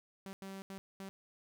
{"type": "tone bursts at uneven times", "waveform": "sawtooth", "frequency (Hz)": 193.6, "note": "G3", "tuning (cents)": -21, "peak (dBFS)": -40, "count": 4, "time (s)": [[0.26, 0.33], [0.42, 0.62], [0.7, 0.78], [1, 1.09]], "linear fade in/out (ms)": 0, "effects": []}